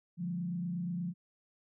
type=tone with frequency modulation; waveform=sine; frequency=175.2 Hz; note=F3; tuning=6 cents sharp; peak=-33 dBFS; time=0.17-1.14 s; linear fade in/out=50 ms; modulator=28.4 Hz; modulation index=0.62; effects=none